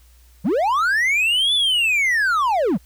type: linear two-way sweep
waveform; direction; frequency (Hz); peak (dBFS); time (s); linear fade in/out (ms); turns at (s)
triangle; up then down; 140.2 to 3520 to 140.2; -14; 0.44-2.78; 20; 1.54
effects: added 60 Hz sine -48 dBFS peak until 2.85 s + white hiss -57 dBFS RMS until 2.85 s